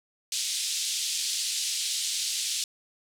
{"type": "band-pass noise", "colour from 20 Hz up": "pink", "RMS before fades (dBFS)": -30, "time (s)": [0.32, 2.64], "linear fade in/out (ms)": 2, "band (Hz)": [3300, 9300], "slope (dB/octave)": 24, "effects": []}